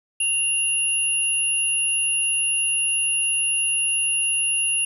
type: tone pair together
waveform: sine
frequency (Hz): 2782 / 10503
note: F7 / E9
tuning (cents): -7 / -7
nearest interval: octave + major seventh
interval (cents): 2300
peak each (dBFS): -23 / -21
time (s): 0.2-4.85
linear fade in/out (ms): 5
effects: 9-bit